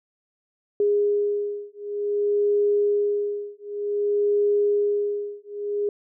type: beating tone pair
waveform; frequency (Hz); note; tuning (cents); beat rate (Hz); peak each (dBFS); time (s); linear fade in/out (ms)
sine; 410.7 / 411.24; G#4 / G#4; -19 / -17; 0.54; -23; 0.8-5.89; 2
effects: none